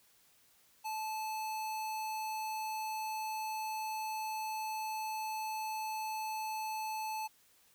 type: tone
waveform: square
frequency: 870 Hz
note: A5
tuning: 20 cents flat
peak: -37 dBFS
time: 0.84-7.28 s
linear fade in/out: 20 ms
effects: white hiss -67 dBFS RMS until 7.74 s